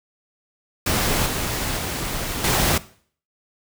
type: noise with level steps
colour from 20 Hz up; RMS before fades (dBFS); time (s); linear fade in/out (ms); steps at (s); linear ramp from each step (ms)
pink; -21 / -25 / -27 / -19; 0.86-2.78; 5; 1.26 / 1.77 / 2.44; 2
effects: noise-tail reverb RT60 0.5 s tail -18 dB re dry

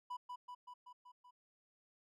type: tone with echo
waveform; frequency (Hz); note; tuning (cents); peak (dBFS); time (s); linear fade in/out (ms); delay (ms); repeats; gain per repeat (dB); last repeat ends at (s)
triangle; 987.8; B5; 0; -39; 0.1-0.17; 10; 190; 6; -3; 1.31
effects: none

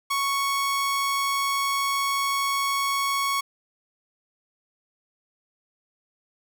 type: tone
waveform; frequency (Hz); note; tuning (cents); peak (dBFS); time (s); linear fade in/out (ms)
sawtooth; 1108.7; C#6; 0; -19; 0.1-3.41; 10
effects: none

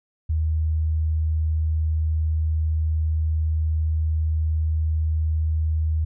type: tone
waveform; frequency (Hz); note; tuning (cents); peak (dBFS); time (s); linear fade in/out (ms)
sine; 78.7; D#2; +20; -19; 0.29-6.05; 10
effects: none

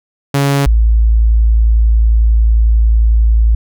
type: tone pair in turn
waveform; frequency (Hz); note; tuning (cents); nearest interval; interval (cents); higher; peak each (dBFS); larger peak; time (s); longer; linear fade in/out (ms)
sawtooth / sine; 140 / 55.56; C#3 / A1; +18 / +18; octave + major third; 1600; first; -6; neither; 0.34-0.66 / 0.66-3.55; second; 5
effects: none

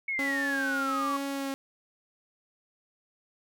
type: exponential sweep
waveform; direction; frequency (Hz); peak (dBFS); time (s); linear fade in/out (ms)
sine; down; 2217 to 1108.7; -28; 0.08-1.17; 5
type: tone with vibrato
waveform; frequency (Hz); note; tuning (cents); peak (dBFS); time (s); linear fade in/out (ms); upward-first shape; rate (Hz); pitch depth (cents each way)
sawtooth; 274.1; C#4; -19; -27; 0.19-1.54; 0; sine; 1.2; 22
effects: none

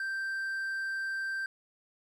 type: tone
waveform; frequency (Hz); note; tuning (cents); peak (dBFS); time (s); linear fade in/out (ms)
triangle; 1568; G6; 0; -30; 0-1.46; 2
effects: none

